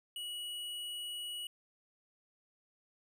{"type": "tone", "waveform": "square", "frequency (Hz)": 2925, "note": "F#7", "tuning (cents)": -21, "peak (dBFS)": -40, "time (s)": [0.16, 1.47], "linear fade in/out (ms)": 2, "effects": []}